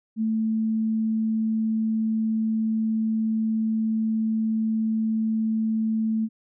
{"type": "tone", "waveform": "sine", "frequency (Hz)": 220.8, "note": "A3", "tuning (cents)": 6, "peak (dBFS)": -21, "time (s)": [0.16, 6.29], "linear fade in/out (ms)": 50, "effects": []}